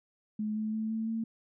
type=tone with pitch steps; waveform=sine; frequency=213.5 / 216.4 / 219.2 / 222.2 / 225.2 Hz; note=G#3 / A3 / A3 / A3 / A3; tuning=+48 / -29 / -6 / +17 / +40 cents; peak=-30 dBFS; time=0.39-1.24 s; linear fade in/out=5 ms; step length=170 ms; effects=none